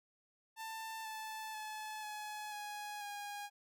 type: tone with pitch steps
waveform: sawtooth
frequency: 890 / 875.2 / 860.7 / 846.4 / 832.3 / 818.5 Hz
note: A5 / A5 / A5 / G#5 / G#5 / G#5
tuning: +20 / -9 / -38 / +33 / +4 / -25 cents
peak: -39 dBFS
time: 0.56-3.5 s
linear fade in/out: 50 ms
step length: 490 ms
effects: none